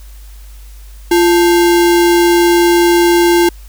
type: tone with sample-and-hold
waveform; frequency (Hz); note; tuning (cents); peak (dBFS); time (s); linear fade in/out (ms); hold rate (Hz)
sine; 345.3; F4; -20; -6; 1.11-3.49; 5; 1225
effects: added 50 Hz sine -31 dBFS peak until 3.68 s + white hiss -45 dBFS RMS until 3.68 s